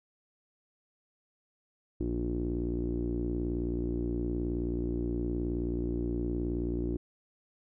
sawtooth tone with low-pass filter, 59 Hz, A#1, 22 cents sharp, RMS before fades -32 dBFS, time 2-6.97 s, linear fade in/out 5 ms, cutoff 330 Hz, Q 9.5, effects none

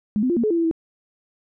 sine tone with pitch steps, 209.9 / 255.4 / 346 / 234.2 / 428.2 / 338.2 / 333.2 / 326.1 Hz, G#3 / C4 / F4 / A#3 / A4 / E4 / E4 / E4, +19 / -42 / -16 / +8 / -47 / +44 / +19 / -19 cents, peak -17 dBFS, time 0.16-0.712 s, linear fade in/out 0 ms, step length 69 ms, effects none

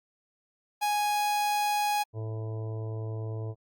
45% pulse tone, 830.6 Hz, G#5, in tune, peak -25 dBFS, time 0.81-2.04 s, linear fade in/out 20 ms
harmonic tone, 110.2 Hz, A2, 3 cents sharp, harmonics 1 / 3 / 4 / 5 / 6 / 7 / 8 / 9, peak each -32 / -46 / -42 / -50 / -48 / -58 / -58 / -54 dBFS, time 2.13-3.55 s, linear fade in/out 50 ms
effects Opus 48 kbps

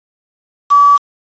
sine tone with quantisation, 1147 Hz, D6, 41 cents flat, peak -4 dBFS, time 0.7-0.98 s, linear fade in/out 20 ms, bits 4, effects resampled to 16000 Hz

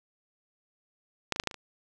clicks, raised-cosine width 0.2 ms, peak -10 / -17 / -7 / -28 / -10 / -24 / -25 dBFS, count 7, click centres 1.323 / 1.361 / 1.399 / 1.437 / 1.473 / 1.512 / 1.543 s, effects none

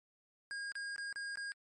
square tone with dropouts, 1624 Hz, G#6, 39 cents flat, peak -40 dBFS, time 0.51-1.52 s, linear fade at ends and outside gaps 0 ms, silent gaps 0.719-0.754 / 0.961-0.981 / 1.127-1.159 / 1.356-1.373 s, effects MP3 48 kbps

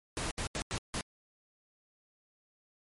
pink noise bursts at uneven times, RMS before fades -35 dBFS, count 5, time 0.17-0.31 / 0.38-0.47 / 0.55-0.62 / 0.71-0.78 / 0.94-1.01 s, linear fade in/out 0 ms, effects MP3 48 kbps

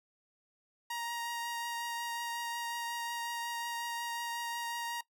sawtooth tone with vibrato, 940 Hz, A#5, 14 cents sharp, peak -32 dBFS, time 0.9-5.01 s, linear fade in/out 5 ms, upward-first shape triangle, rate 5.5 Hz, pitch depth 14 cents each way, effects noise-tail reverb RT60 0.1 s tail -19 dB re dry

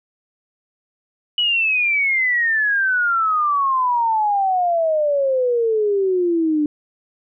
sine exponential sweep, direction down, 2960 to 293.7 Hz, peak -15 dBFS, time 1.38-6.66 s, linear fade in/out 2 ms, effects none

